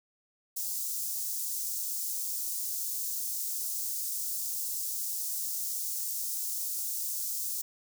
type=high-pass noise; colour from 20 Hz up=white; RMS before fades=-34 dBFS; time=0.56-7.62 s; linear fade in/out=10 ms; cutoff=5600 Hz; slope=24 dB/octave; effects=none